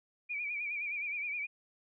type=tone with vibrato; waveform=sine; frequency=2361 Hz; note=D7; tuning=9 cents sharp; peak=-34 dBFS; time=0.29-1.47 s; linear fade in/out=20 ms; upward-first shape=sine; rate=9.6 Hz; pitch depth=74 cents each way; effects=none